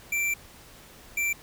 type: tone pair in turn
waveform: square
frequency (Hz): 2347 / 2347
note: D7 / D7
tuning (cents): -2 / -2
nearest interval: unison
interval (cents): 0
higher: neither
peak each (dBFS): -25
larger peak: neither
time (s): 0.12-0.34 / 1.17-1.33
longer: first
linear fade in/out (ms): 5
effects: pink hiss -50 dBFS RMS until 1.42 s